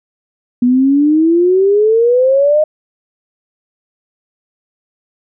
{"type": "exponential sweep", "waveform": "sine", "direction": "up", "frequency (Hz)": [241.5, 622.3], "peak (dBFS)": -7, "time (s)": [0.62, 2.64], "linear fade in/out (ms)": 5, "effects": []}